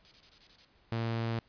violet noise bursts, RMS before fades -44 dBFS, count 7, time 0.05-0.648 s, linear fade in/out 0 ms, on 64 ms, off 25 ms
sawtooth tone, 114.7 Hz, A#2, 28 cents flat, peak -27 dBFS, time 0.92-1.39 s, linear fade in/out 0 ms
effects pink hiss -66 dBFS RMS until 1.48 s + resampled to 11025 Hz

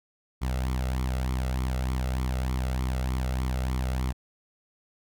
sawtooth tone with flanger, 64 Hz, C2, 38 cents flat, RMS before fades -28 dBFS, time 0.41-4.13 s, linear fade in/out 20 ms, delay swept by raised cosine 0.89 to 1.51 ms, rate 3.3 Hz, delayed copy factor +0.6, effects none

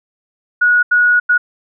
sine tone bursts at uneven times, 1457 Hz, F#6, 27 cents flat, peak -8 dBFS, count 3, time 0.61-0.83 / 0.91-1.2 / 1.29-1.38 s, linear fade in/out 10 ms, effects none

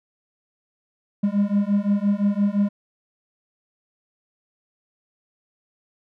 triangle beating tone pair, 200 / 205.8 Hz, G3 / G#3, +35 / -16 cents, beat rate 5.8 Hz, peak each -19 dBFS, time 1.23-2.69 s, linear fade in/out 10 ms, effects none

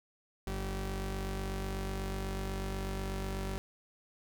sawtooth tone pair together, 48.12 / 192.5 Hz, G1 / G3, -31 / -31 cents, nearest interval 2 octaves, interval 2400 cents, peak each -32 / -34 dBFS, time 0.47-3.58 s, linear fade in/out 0 ms, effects none

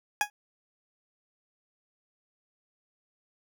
20% pulse tone with exponential decay, 830.6 Hz, G#5, in tune, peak -14 dBFS, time 0.21-0.3 s, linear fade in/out 1 ms, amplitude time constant 18 ms, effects none

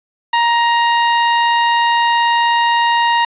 sawtooth tone, 939 Hz, A#5, 12 cents sharp, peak -7 dBFS, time 0.33-3.25 s, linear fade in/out 5 ms, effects resampled to 8000 Hz + 7-bit

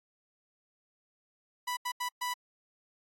sawtooth tone bursts at uneven times, 987.8 Hz, B5, in tune, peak -28 dBFS, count 4, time 1.67-1.77 / 1.85-1.92 / 2-2.09 / 2.21-2.34 s, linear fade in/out 10 ms, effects AAC 48 kbps

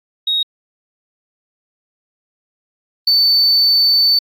sine tone pair in turn, 3765 / 4522 Hz, A#7 / C#8, +16 / +34 cents, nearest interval minor third, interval 318 cents, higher second, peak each -13 / -7 dBFS, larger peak second, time 0.27-0.43 / 3.07-4.19 s, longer second, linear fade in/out 5 ms, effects tanh soft clip ceiling -8 dBFS + AAC 64 kbps

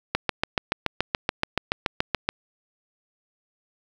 click train, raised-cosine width 0.3 ms, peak -5 dBFS, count 16, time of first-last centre 0.15-2.29 s, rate 7.01 Hz, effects 7-bit

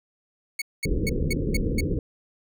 sawtooth tone bursts, 2217 Hz, C#7, in tune, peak -22 dBFS, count 6, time 0.59-1.808 s, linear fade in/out 5 ms, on 28 ms, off 210 ms
pink low-pass noise, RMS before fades -25 dBFS, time 0.85-1.99 s, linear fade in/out 2 ms, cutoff 510 Hz, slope 96 dB/octave
effects none

